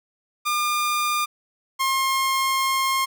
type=tone pair in turn; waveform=sawtooth; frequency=1205 / 1068.5 Hz; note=D6 / C6; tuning=+44 / +36 cents; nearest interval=major second; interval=208 cents; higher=first; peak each=-17 / -16 dBFS; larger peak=second; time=0.45-1.26 / 1.79-3.06 s; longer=second; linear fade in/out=20 ms; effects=none